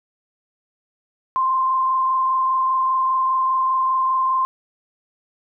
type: tone with frequency modulation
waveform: sine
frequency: 1046.5 Hz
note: C6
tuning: in tune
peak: -16 dBFS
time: 1.36-4.45 s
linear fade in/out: 0 ms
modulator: 25 Hz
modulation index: 0.59
effects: none